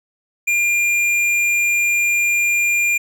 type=tone with tanh clipping; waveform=sine; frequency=2400 Hz; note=D7; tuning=37 cents sharp; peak=-16 dBFS; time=0.47-2.98 s; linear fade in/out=10 ms; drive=12 dB; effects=none